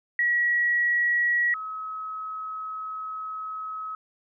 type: tone pair in turn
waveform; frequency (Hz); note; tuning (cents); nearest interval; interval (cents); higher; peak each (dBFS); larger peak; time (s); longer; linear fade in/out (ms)
sine; 1919 / 1280.8; A#6 / D#6; +50 / +50; perfect fifth; 700; first; -20 / -31; first; 0.19-1.54 / 1.54-3.95; second; 2
effects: none